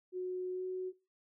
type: tone with pitch glide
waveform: sine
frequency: 366.4 to 370.4 Hz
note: F#4 to F#4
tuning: -17 to +2 cents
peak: -35 dBFS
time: 0.12-0.93 s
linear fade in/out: 50 ms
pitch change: +19 cents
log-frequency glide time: 0.52-0.64 s
effects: noise-tail reverb RT60 0.3 s tail -21 dB re dry